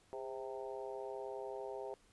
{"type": "harmonic tone with a mistuned harmonic", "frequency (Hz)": 130.81, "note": "C3", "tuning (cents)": 0, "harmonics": [3, 4, 5, 6, 7], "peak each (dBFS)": [-45, -47, -49, -51, -52], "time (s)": [0.13, 1.94], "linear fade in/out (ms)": 0, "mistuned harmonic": 3, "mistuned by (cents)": 54, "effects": ["pink hiss -69 dBFS RMS until 2.12 s", "resampled to 24000 Hz"]}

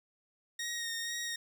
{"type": "tone with vibrato", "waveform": "15% pulse", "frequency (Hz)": 1864.7, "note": "A#6", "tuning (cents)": 0, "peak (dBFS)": -29, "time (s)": [0.59, 1.36], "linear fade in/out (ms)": 5, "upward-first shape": "sine", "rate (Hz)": 2.1, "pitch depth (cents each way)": 22, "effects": []}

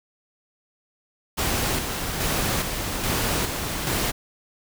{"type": "noise with tremolo", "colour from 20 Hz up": "pink", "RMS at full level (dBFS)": -24, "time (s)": [1.37, 4.12], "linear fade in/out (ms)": 20, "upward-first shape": "square", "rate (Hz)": 1.2, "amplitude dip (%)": 40, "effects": []}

